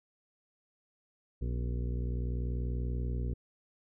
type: harmonic tone with a mistuned harmonic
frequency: 60.4 Hz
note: B1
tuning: 38 cents flat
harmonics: 1 / 2 / 3 / 4 / 5 / 6 / 7 / 8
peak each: -32 / -37 / -47 / -45 / -51 / -49 / -50 / -53 dBFS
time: 1.41-3.34 s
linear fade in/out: 10 ms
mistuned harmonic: 5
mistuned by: -120 cents
effects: none